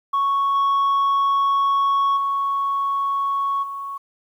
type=tone with level steps; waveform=sine; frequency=1108.7 Hz; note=C#6; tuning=in tune; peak=-15 / -13 / -18 / -27 dBFS; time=0.13-3.98 s; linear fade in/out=10 ms; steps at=0.54 / 2.16 / 3.62 s; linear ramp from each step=20 ms; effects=tanh soft clip ceiling -15 dBFS + 9-bit